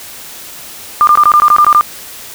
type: tone bursts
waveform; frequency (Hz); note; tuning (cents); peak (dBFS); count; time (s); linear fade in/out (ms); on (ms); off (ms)
sine; 1200; D6; +37; -3; 10; 1.01-1.81; 0; 62; 20
effects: white hiss -30 dBFS RMS until 2.34 s